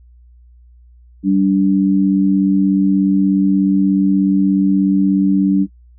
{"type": "tone pair together", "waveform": "sine", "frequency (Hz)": [193.5, 290.2], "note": ["G3", "D4"], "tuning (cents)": [-22, -21], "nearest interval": "perfect fifth", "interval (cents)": 701, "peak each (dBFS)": -13, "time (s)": [1.23, 5.67], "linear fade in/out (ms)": 50, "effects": ["noise-tail reverb RT60 0.1 s tail -20 dB re dry", "added 60 Hz sine -42 dBFS peak until 5.98 s"]}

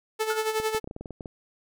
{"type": "tone with tremolo", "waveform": "sawtooth", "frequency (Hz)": 437.2, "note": "A4", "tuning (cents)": -11, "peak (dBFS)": -19, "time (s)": [0.19, 0.8], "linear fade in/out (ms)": 20, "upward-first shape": "sine", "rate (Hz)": 11, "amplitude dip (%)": 65}
{"type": "tone with exponential decay", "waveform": "sine", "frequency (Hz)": 1427, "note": "F6", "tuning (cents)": 37, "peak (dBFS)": -29, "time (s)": [0.3, 0.59], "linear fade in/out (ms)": 2, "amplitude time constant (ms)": 62}
{"type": "clicks", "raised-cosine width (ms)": 2, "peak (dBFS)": -24, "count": 11, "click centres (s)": [0.6, 0.748, 0.843, 0.875, 0.911, 0.964, 1.01, 1.058, 1.107, 1.208, 1.258]}
{"effects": []}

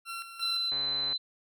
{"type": "tone with tremolo", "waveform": "20% pulse", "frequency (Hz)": 1361, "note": "F6", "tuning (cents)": -45, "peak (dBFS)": -31, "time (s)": [0.05, 0.72], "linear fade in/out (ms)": 50, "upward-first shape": "square", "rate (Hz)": 2.9, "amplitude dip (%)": 60}
{"type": "tone", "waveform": "sine", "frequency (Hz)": 4037, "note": "B7", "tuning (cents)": 37, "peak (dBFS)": -28, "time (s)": [0.41, 1.18], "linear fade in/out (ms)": 20}
{"type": "click train", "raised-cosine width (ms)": 0.5, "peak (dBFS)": -29, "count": 57, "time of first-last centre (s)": [0.72, 1.129], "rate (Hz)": 137}
{"effects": []}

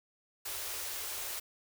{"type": "band-stop noise", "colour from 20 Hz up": "white", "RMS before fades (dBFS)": -39, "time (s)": [0.45, 1.4], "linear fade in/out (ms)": 10, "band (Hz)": [110, 330], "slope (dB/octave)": 96, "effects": []}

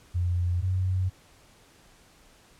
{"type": "tone pair in turn", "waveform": "sine", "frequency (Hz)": [88.2, 92.83], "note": ["F2", "F#2"], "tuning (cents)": [18, 6], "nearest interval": "minor second", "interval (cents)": 88, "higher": "second", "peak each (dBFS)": -23, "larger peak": "neither", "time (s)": [[0.14, 0.62], [0.62, 1.1]], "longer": "neither", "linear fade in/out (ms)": 20, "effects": ["pink hiss -57 dBFS RMS until 2.59 s", "low-pass 11000 Hz 12 dB/octave"]}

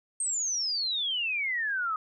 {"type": "exponential sweep", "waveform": "sine", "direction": "down", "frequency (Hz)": [8550, 1244.5], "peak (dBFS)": -27, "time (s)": [0.2, 1.96], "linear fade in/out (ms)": 2, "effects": []}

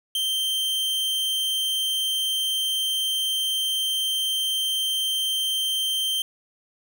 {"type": "tone", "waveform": "45% pulse", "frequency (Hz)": 3136, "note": "G7", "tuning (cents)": 0, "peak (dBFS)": -22, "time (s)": [0.15, 6.22], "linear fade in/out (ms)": 2, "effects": []}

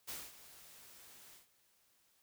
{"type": "noise with ADSR envelope", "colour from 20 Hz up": "white", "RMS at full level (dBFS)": -43, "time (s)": [0.07, 1.47], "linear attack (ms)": 22, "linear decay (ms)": 220, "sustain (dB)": -15, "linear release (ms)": 130, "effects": ["white hiss -73 dBFS RMS until 2.22 s"]}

